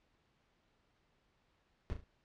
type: noise with echo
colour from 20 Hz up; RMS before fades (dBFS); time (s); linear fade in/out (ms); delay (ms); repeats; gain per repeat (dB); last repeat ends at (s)
brown; -36; 1.9-1.93; 0; 36; 3; -8; 2.038
effects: pink hiss -75 dBFS RMS until 2.24 s + low-pass 4000 Hz 12 dB/octave